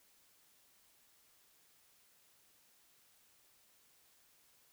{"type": "silence", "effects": ["white hiss -69 dBFS RMS until 4.72 s"]}